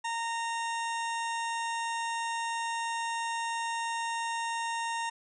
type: harmonic tone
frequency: 923 Hz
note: A#5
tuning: 17 cents flat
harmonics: 1 / 2 / 3 / 4 / 6 / 7 / 8 / 9 / 10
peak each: -32 / -38 / -42 / -44 / -48 / -49 / -50 / -51 / -52 dBFS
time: 0.04-5.1 s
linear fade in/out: 10 ms
effects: none